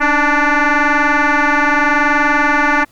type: tone with frequency modulation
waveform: sine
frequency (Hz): 303.4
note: D#4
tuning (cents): -44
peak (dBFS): -8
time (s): 0-2.85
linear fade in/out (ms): 20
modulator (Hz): 293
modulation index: 6.3
effects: tanh soft clip ceiling -8 dBFS + pink hiss -52 dBFS RMS until 2.91 s